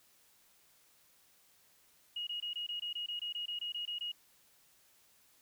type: tone bursts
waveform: sine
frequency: 2882 Hz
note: F#7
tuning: 46 cents flat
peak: -36 dBFS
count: 15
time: 2.16-4.118 s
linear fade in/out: 5 ms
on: 110 ms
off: 22 ms
effects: white hiss -67 dBFS RMS until 5.41 s